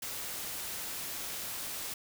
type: noise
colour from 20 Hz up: white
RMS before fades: -39 dBFS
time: 0.02-1.94 s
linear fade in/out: 5 ms
effects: none